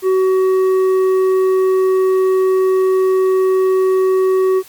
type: tone with tanh clipping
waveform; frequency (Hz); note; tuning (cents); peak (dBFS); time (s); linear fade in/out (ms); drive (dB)
sine; 376.6; F#4; +31; -12; 0.02-4.63; 50; 7
effects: white hiss -42 dBFS RMS until 4.68 s + Opus 48 kbps